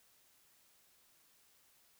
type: silence
effects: white hiss -69 dBFS RMS until 1.99 s